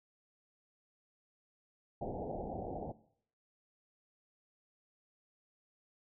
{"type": "low-pass noise", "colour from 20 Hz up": "white", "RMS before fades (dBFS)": -41, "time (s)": [2.01, 2.92], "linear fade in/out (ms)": 5, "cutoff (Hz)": 820, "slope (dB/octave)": 96, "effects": ["noise-tail reverb RT60 0.6 s tail -17 dB re dry"]}